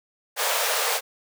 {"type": "high-pass noise", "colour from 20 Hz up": "pink", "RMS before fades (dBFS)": -24, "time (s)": [0.36, 1.01], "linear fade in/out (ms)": 50, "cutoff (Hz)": 450, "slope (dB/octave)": 96, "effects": []}